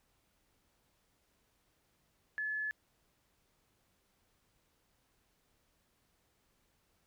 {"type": "tone", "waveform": "sine", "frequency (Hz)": 1719, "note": "A6", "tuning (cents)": -41, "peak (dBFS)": -34, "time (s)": [2.38, 2.71], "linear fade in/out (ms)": 0, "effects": ["pink hiss -75 dBFS RMS until 7.06 s"]}